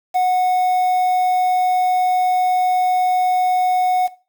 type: tone with quantisation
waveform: triangle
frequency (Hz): 734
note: F#5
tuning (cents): -14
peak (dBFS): -11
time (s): 0.14-4.08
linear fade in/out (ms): 20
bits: 6
effects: noise-tail reverb RT60 0.3 s tail -17 dB re dry